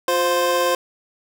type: tone pair together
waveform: 25% pulse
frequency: 353.6 / 521.9 Hz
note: F4 / C5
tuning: +22 / -4 cents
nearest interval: perfect fifth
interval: 674 cents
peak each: -20 / -14 dBFS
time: 0.08-0.75 s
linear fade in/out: 2 ms
effects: none